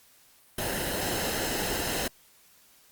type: noise with comb filter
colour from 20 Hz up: pink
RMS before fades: -30 dBFS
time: 0.58-2.08 s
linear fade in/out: 5 ms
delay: 0.86 ms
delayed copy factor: -0.55
effects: white hiss -59 dBFS RMS until 2.91 s + Opus 48 kbps